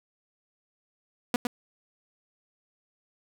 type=tone with echo; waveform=sawtooth; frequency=243.3 Hz; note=B3; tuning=26 cents flat; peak=-18 dBFS; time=1.34-1.36 s; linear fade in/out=2 ms; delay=110 ms; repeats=1; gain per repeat=-4 dB; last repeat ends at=1.47 s; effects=none